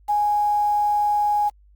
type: tone with quantisation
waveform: sine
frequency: 830.6 Hz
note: G#5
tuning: in tune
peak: -17 dBFS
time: 0.08-1.5 s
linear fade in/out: 20 ms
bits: 7
effects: added 50 Hz sine -50 dBFS peak until 1.75 s + Opus 48 kbps